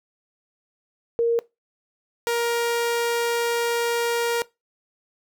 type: tone pair in turn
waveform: sine / sawtooth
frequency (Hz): 466.2 / 470.3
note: A#4 / A#4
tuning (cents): 0 / +15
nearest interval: unison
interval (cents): 15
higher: second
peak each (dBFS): -17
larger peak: neither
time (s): 1.19-1.39 / 2.27-4.42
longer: second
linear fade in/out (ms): 0
effects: noise-tail reverb RT60 0.2 s tail -20 dB re dry